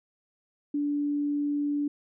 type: tone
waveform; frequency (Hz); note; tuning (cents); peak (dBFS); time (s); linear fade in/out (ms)
sine; 290.3; D4; -20; -25; 0.74-1.88; 5
effects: none